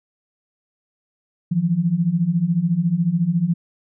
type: beating tone pair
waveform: sine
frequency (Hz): 161.7 / 175.7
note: E3 / F3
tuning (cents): -33 / +11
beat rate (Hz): 14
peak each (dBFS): -21 / -18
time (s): 1.51-3.54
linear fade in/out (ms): 10
effects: none